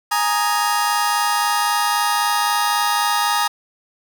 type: chord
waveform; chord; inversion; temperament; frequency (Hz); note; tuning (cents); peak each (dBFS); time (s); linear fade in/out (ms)
sawtooth; Ab suspended second; none; just; 830.6 / 934.4 / 1245.9; Ab5 / Bb5 / Eb6; 0 / +4 / +2; -17; 0.11-3.48; 10
effects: none